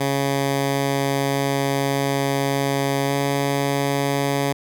10% pulse tone with pitch glide, 138.59 to 140.12 Hz, C#3 to C#3, 0 to +19 cents, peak -11 dBFS, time 0-4.53 s, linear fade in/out 10 ms, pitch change +19 cents, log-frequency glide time 3.06-3.13 s, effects none

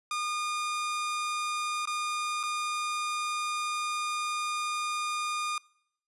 sawtooth tone with dropouts, 1217 Hz, D#6, 39 cents flat, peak -26 dBFS, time 0.11-5.58 s, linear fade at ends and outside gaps 2 ms, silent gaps 1.855-1.873 / 2.431-2.435 s, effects noise-tail reverb RT60 0.7 s tail -24 dB re dry + resampled to 24000 Hz

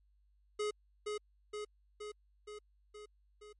square tone with echo, 420 Hz, G#4, 19 cents sharp, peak -34 dBFS, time 0.59-0.71 s, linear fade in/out 10 ms, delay 470 ms, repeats 6, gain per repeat -3 dB, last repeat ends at 3.53 s, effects added 50 Hz sine -67 dBFS peak until 3.59 s + MP3 48 kbps

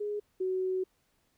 sine tone pair in turn, 415.3 / 373.3 Hz, G#4 / F#4, 0 / +15 cents, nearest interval major second, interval 185 cents, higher first, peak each -31 / -28 dBFS, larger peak second, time 0-0.2 / 0.4-0.84 s, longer second, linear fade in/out 10 ms, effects pink hiss -73 dBFS RMS until 1.37 s

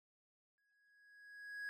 triangle tone with exponential growth, 1661.2 Hz, G#6, in tune, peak -39 dBFS, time 0.58-1.69 s, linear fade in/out 0 ms, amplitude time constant 240 ms, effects none

